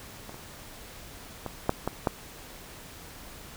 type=clicks; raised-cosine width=1 ms; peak=-26 / -29 / -19 / -8 / -13 / -9 dBFS; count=6; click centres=0.294 / 0.344 / 1.463 / 1.694 / 1.876 / 2.072 s; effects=pink hiss -46 dBFS RMS until 3.56 s